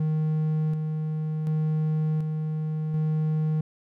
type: tone with tremolo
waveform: triangle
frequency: 155.56 Hz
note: D#3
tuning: in tune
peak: -20 dBFS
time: 0-3.61 s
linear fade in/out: 5 ms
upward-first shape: square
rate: 0.68 Hz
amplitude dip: 35%
effects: none